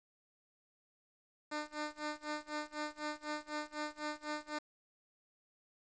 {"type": "tone with tremolo", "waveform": "10% pulse", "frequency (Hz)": 301, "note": "D4", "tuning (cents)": 43, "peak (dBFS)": -28, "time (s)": [1.51, 4.59], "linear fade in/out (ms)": 10, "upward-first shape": "sine", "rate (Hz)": 4, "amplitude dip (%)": 95, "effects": ["resampled to 16000 Hz", "10-bit"]}